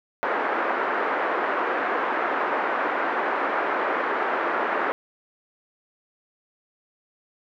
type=band-pass noise; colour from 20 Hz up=white; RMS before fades=-25 dBFS; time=0.23-4.92 s; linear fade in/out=0 ms; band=310 to 1600 Hz; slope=24 dB/octave; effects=none